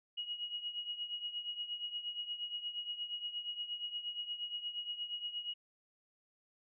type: tone with tremolo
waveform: sine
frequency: 2897 Hz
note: F#7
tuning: 37 cents flat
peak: -35 dBFS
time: 0.17-5.54 s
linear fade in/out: 10 ms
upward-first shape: triangle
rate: 8.5 Hz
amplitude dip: 80%
effects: none